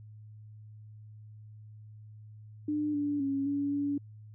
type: tone with pitch steps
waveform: sine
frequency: 299.2 / 290.1 / 275.5 / 283.7 / 285.4 Hz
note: D4 / D4 / C#4 / C#4 / D4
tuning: +32 / -21 / -11 / +40 / -49 cents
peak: -28 dBFS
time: 2.68-3.98 s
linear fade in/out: 5 ms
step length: 260 ms
effects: added 107 Hz sine -47 dBFS peak until 4.34 s